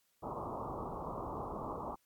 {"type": "low-pass noise", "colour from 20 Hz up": "white", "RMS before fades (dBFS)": -41, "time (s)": [0.22, 1.96], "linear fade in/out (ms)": 20, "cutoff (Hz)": 1200, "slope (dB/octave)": 96, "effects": ["white hiss -75 dBFS RMS until 2.05 s", "MP3 96 kbps"]}